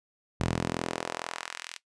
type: tone with high-pass filter sweep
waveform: sawtooth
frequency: 42.19 Hz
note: E1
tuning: 41 cents sharp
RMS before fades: -34 dBFS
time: 0.4-1.78 s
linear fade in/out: 0 ms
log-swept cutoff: 99 to 2800 Hz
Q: 0.92
effects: noise-tail reverb RT60 0.1 s tail -17 dB re dry + resampled to 22050 Hz